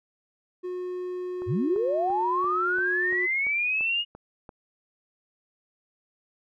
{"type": "tone", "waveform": "triangle", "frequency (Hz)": 362.3, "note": "F#4", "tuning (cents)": -36, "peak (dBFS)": -28, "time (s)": [0.63, 3.27], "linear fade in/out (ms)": 20}
{"type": "click train", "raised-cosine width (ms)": 1, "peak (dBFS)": -29, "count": 10, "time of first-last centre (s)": [1.42, 4.492], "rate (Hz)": 2.93}
{"type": "linear sweep", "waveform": "sine", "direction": "up", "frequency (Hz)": [77.78, 2887], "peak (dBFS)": -23, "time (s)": [1.46, 4.05], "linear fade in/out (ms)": 50}
{"effects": []}